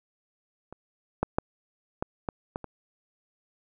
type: clicks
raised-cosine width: 1 ms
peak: -28 / -10 / -9 / -14 / -15 / -17 / -24 dBFS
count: 7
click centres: 0.726 / 1.23 / 1.385 / 2.025 / 2.288 / 2.559 / 2.643 s
effects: none